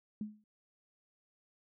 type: tone with exponential decay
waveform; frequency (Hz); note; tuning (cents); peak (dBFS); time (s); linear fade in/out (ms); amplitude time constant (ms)
sine; 211.8; G#3; +34; -33; 0.21-0.44; 2; 50
effects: none